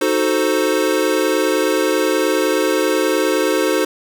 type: chord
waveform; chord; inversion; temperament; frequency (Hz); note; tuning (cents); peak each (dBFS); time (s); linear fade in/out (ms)
square; D# diminished seventh; none; equal; 311.1 / 370 / 440 / 523.3; D#4 / F#4 / A4 / C5; 0 / 0 / 0 / 0; -21; 0.01-3.85; 5
effects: none